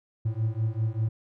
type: beating tone pair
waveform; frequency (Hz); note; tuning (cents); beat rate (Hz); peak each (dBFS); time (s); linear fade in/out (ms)
triangle; 108.2 / 113.3; A2 / A#2; -29 / -49; 5.1; -26; 0.25-1.09; 10
effects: none